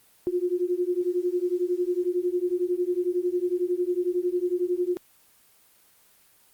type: beating tone pair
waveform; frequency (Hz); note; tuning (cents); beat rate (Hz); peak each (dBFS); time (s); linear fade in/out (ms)
sine; 351.8 / 362.8; F4 / F#4; +13 / -34; 11; -26; 0.27-4.97; 0
effects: white hiss -59 dBFS RMS until 6.53 s + Opus 24 kbps